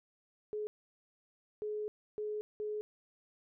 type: tone bursts at uneven times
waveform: sine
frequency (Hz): 423.2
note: G#4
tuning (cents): +33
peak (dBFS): -35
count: 4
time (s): 0.53-0.67 / 1.62-1.88 / 2.18-2.41 / 2.6-2.81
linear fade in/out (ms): 0
effects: none